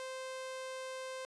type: tone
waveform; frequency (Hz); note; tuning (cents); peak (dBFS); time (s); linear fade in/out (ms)
sawtooth; 521; C5; -7; -37; 0-1.25; 0
effects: resampled to 24000 Hz